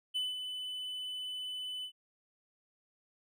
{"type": "tone with ADSR envelope", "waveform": "triangle", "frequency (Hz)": 3005, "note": "F#7", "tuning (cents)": 26, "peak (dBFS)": -29, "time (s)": [0.14, 1.92], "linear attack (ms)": 22, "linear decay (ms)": 190, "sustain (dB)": -7, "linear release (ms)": 82, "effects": []}